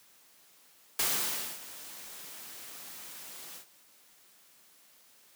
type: noise with ADSR envelope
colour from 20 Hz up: white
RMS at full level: -28 dBFS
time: 0.99-3.66 s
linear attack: 4 ms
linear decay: 590 ms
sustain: -18 dB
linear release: 94 ms
effects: white hiss -61 dBFS RMS until 5.35 s + high-pass 150 Hz 12 dB/octave